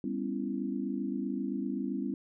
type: chord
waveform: sine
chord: C# half-diminished seventh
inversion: second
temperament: just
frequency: 199.57 / 249.5 / 277.2 / 332.6 Hz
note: G3 / B3 / C#4 / E4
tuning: +31 / +18 / 0 / +16 cents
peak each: -36 / -36 / -36 / -39 dBFS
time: 0.04-2.14 s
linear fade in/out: 2 ms
effects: none